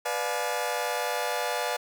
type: chord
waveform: sawtooth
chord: B diminished seventh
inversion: none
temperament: just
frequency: 493.9 / 592.7 / 711.2 / 853.4 Hz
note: B4 / D5 / F5 / Ab5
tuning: 0 / +16 / +31 / +47 cents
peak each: -29 dBFS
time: 0.05-1.77 s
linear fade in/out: 10 ms
effects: none